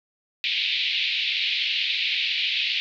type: band-pass noise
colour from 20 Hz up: pink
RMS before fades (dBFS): -25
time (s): 0.44-2.8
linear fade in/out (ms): 0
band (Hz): 2300 to 4100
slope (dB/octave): 48
effects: none